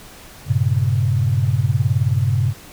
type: chord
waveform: sine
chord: G diminished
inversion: none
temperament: equal with one note detuned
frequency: 98 / 116.54 / 135.82 Hz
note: G2 / Bb2 / Db3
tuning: 0 / 0 / -35 cents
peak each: -19 dBFS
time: 0.46-2.54 s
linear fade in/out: 50 ms
effects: pink hiss -41 dBFS RMS until 2.72 s